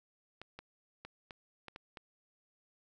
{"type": "clicks", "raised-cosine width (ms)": 0.3, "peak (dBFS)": -30, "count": 7, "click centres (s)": [0.416, 0.59, 1.05, 1.308, 1.683, 1.761, 1.972], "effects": []}